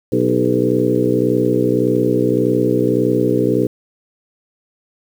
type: harmonic tone with a mistuned harmonic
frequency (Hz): 61.74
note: B1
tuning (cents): 0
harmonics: 2 / 3 / 4 / 5 / 6 / 7 / 8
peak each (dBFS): -22 / -24 / -21 / -18 / -21 / -19 / -21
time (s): 0.12-3.67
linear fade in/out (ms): 5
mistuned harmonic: 6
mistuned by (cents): +55
effects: 7-bit